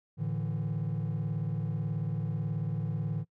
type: chord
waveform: triangle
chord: A suspended fourth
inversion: none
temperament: just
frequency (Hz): 110 / 146.67 / 165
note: A2 / D3 / E3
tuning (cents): 0 / -2 / +2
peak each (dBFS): -32 / -31 / -32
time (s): 0.17-3.25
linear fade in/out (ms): 50
effects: noise-tail reverb RT60 0.1 s tail -23 dB re dry + tanh soft clip ceiling -22 dBFS